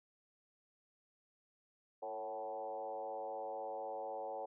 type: tone with frequency modulation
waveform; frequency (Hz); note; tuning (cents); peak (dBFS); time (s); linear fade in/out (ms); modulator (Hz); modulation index
sine; 654; E5; -14; -40; 2.02-4.46; 10; 104; 2
effects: none